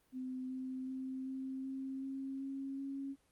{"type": "tone with pitch steps", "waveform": "sine", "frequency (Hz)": [257, 259.4, 261.8, 264.2, 266.7, 269.2, 271.7, 274.2], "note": ["C4", "C4", "C4", "C4", "C4", "C4", "C#4", "C#4"], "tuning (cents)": [-31, -15, 1, 17, 33, 49, -35, -19], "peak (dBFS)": -39, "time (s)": [0.12, 3.16], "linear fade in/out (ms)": 50, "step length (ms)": 380, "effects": ["pink hiss -73 dBFS RMS until 3.31 s", "Opus 32 kbps"]}